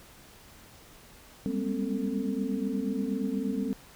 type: tone cluster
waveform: sine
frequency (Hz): 195.7 / 204.1 / 242.8 / 266.8 / 445.8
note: G3 / G#3 / B3 / C4 / A4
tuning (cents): -3 / -30 / -29 / +34 / +23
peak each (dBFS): -36 / -33 / -34 / -32 / -38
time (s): 1.46-3.73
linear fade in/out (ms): 0
effects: pink hiss -53 dBFS RMS until 3.95 s